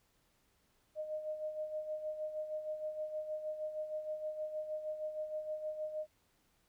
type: tone with tremolo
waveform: sine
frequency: 616 Hz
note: D#5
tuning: 17 cents flat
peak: -35 dBFS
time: 0.95-6.07 s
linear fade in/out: 50 ms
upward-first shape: sine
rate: 6.4 Hz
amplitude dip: 60%
effects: pink hiss -74 dBFS RMS until 6.68 s